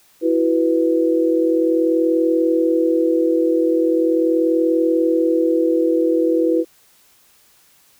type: chord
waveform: sine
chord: E suspended second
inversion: none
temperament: equal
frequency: 329.6 / 370 / 493.9 Hz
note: E4 / F#4 / B4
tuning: 0 / 0 / 0 cents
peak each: -16 / -22 / -18 dBFS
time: 0.21-6.65 s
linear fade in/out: 50 ms
effects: white hiss -54 dBFS RMS until 7.99 s